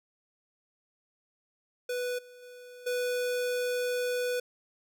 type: tone with level steps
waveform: square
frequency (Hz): 493.9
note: B4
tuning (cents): 0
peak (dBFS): -31 / -50 / -47 / -29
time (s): 1.89-4.4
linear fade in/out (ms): 5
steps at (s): 2.18 / 2.42 / 2.86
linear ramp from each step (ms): 10
effects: none